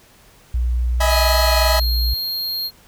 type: tone with pitch glide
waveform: sine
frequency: 60.4 to 60.05 Hz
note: B1 to B1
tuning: -38 to -48 cents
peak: -16 dBFS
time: 0.54-2.14 s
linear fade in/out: 5 ms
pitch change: -10 cents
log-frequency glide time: 1.13-1.32 s
type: chord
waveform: sawtooth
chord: E major seventh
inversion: third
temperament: equal with one note detuned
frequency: 622.3 / 644.9 / 830.6 / 987.8 Hz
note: D#5 / E5 / G#5 / B5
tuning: 0 / -38 / 0 / 0 cents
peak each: -18 / -17 / -19 / -20 dBFS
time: 1-1.8 s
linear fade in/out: 10 ms
type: tone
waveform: square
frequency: 4230 Hz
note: C8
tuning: 18 cents sharp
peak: -22 dBFS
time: 1.08-2.71 s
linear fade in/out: 50 ms
effects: pink hiss -50 dBFS RMS until 2.87 s